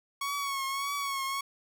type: tone with vibrato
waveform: sawtooth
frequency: 1108.7 Hz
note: C#6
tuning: in tune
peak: -27 dBFS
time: 0.21-1.41 s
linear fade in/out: 5 ms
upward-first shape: triangle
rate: 1.7 Hz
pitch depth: 54 cents each way
effects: none